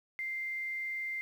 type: tone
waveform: sine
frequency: 2093 Hz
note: C7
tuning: in tune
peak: -34 dBFS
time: 0.19-1.21 s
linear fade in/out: 0 ms
effects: 10-bit